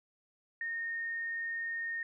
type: tone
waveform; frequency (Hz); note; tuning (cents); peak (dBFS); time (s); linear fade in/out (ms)
sine; 1841; A#6; -22; -34; 0.61-2.03; 2
effects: none